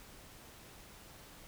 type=silence; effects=pink hiss -55 dBFS RMS until 1.47 s